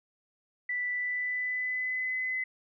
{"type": "tone with pitch glide", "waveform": "sine", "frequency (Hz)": [1975.5, 2026], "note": ["B6", "B6"], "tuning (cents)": [0, 44], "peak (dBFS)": -29, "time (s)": [0.69, 2.44], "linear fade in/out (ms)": 5, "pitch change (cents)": 44, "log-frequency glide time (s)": [0.91, 2.18], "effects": []}